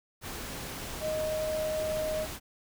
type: tone in noise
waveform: sine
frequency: 622.3 Hz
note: D#5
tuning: in tune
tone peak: -29 dBFS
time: 1-2.27 s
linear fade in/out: 50 ms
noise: pink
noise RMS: -39 dBFS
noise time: 0.21-2.4 s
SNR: +7 dB
effects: none